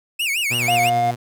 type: tone with vibrato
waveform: 45% pulse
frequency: 2517 Hz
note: D#7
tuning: 19 cents sharp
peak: -19 dBFS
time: 0.19-0.9 s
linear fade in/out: 10 ms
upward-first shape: sine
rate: 6 Hz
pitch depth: 250 cents each way
type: tone with tremolo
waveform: sawtooth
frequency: 120.9 Hz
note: B2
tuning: 36 cents flat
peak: -20 dBFS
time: 0.5-1.16 s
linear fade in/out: 20 ms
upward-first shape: triangle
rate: 9.1 Hz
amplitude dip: 25%
type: tone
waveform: triangle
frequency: 709 Hz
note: F5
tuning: 26 cents sharp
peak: -14 dBFS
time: 0.68-1.11 s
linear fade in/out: 5 ms
effects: none